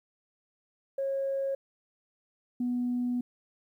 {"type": "tone pair in turn", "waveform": "sine", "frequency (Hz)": [545, 245.6], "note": ["C#5", "B3"], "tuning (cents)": [-29, -9], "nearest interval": "octave + major second", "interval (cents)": 1380, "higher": "first", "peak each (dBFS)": [-27, -26], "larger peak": "second", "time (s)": [[0.98, 1.55], [2.6, 3.21]], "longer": "second", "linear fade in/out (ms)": 5, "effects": ["tanh soft clip ceiling -23 dBFS", "11-bit"]}